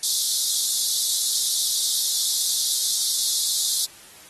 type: high-pass noise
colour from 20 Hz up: pink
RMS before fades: -23 dBFS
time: 0.03-3.85 s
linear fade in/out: 2 ms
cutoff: 3500 Hz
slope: 96 dB/octave
effects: white hiss -47 dBFS RMS until 4.29 s + AAC 32 kbps